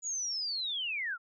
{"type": "linear sweep", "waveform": "sine", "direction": "down", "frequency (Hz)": [6910, 1300], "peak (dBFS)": -32, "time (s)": [0.02, 1.18], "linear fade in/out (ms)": 50, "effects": []}